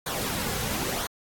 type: noise with flanger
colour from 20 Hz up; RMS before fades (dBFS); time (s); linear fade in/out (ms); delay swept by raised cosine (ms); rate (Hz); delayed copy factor
pink; -30; 0.06-1.07; 5; 0.38 to 3.28; 1; -0.55
effects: AAC 64 kbps